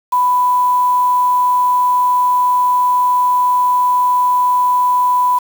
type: tone with quantisation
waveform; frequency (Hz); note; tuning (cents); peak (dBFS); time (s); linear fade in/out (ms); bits
sine; 993; B5; +9; -10; 0.12-5.39; 10; 5
effects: none